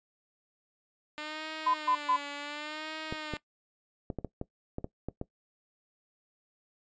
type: tone with vibrato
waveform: 5% pulse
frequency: 300 Hz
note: D4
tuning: 37 cents sharp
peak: -26 dBFS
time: 1.18-3.37 s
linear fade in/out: 0 ms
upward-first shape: sine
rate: 0.69 Hz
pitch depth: 80 cents each way
type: tone bursts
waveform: sine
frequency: 1012 Hz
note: B5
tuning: 42 cents sharp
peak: -24 dBFS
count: 3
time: 1.66-2.166 s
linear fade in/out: 10 ms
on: 82 ms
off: 130 ms
type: clicks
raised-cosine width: 2 ms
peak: -21 dBFS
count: 10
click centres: 3.125 / 3.337 / 4.102 / 4.187 / 4.247 / 4.414 / 4.784 / 4.844 / 5.086 / 5.214 s
effects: noise-tail reverb RT60 0.1 s tail -19 dB re dry + resampled to 16000 Hz